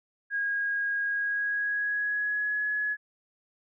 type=tone with pitch glide; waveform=sine; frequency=1637 to 1691.8 Hz; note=G#6 to G#6; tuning=-25 to +32 cents; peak=-26 dBFS; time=0.3-2.97 s; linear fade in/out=50 ms; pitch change=+57 cents; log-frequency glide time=1.03-2.67 s; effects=none